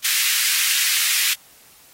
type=high-pass noise; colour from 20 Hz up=pink; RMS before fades=-20 dBFS; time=0.04-1.34 s; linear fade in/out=10 ms; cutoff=1900 Hz; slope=24 dB/octave; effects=white hiss -50 dBFS RMS until 1.93 s + AAC 48 kbps